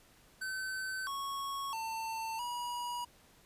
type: tone with pitch steps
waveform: square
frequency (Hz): 1531 / 1104 / 896 / 966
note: G6 / C#6 / A5 / B5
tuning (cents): -41 / -7 / +31 / -39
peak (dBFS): -37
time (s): 0.41-3.05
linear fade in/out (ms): 10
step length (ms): 660
effects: pink hiss -63 dBFS RMS until 3.45 s + resampled to 32000 Hz